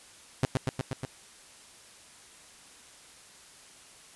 sawtooth tone with echo, 130.81 Hz, C3, in tune, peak -18 dBFS, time 0.43-0.45 s, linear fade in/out 0 ms, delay 120 ms, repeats 5, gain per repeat -2 dB, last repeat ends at 1.05 s, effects white hiss -53 dBFS RMS until 4.15 s + resampled to 24000 Hz

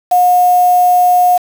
sine tone with quantisation, 720 Hz, F#5, 47 cents flat, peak -6 dBFS, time 0.11-1.38 s, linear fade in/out 10 ms, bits 4, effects none

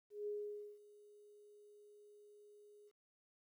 sine tone with ADSR envelope, 415.3 Hz, G#4, in tune, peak -39 dBFS, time 0.1-2.92 s, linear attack 170 ms, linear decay 510 ms, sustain -21 dB, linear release 49 ms, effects 13-bit

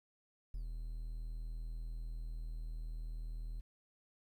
triangle tone with ADSR envelope, 40.18 Hz, E1, 44 cents flat, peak -36 dBFS, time 0.54-3.61 s, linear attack 4 ms, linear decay 110 ms, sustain -2 dB, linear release 12 ms, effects 12-bit

